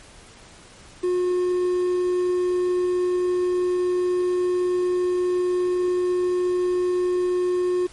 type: tone with quantisation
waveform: triangle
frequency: 360 Hz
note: F#4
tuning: 47 cents flat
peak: -17 dBFS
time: 1.03-7.87 s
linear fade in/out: 10 ms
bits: 7
effects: pink hiss -47 dBFS RMS until 7.92 s + MP3 48 kbps